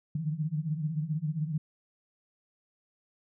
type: tone cluster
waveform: sine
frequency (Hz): 147.4 / 154.5 / 170.1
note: D3 / D#3 / F3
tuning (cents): +7 / -12 / -45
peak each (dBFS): -35 / -31 / -37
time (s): 0.15-1.58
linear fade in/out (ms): 5
effects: none